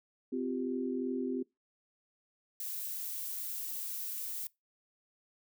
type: chord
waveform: sine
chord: C suspended fourth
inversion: none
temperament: equal with one note detuned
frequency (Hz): 257.7 / 349.2 / 392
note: C4 / F4 / G4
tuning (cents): -26 / 0 / 0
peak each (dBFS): -34 / -39 / -38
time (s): 0.32-1.43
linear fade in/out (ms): 10
type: noise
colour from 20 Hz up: violet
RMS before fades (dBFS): -39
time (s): 2.6-4.47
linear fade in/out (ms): 2
effects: noise-tail reverb RT60 0.2 s tail -23 dB re dry